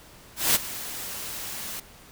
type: noise with ADSR envelope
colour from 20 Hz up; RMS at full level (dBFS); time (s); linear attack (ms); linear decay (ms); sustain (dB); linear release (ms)
white; -19; 0.36-1.8; 190; 24; -16; 5
effects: pink hiss -50 dBFS RMS until 2.11 s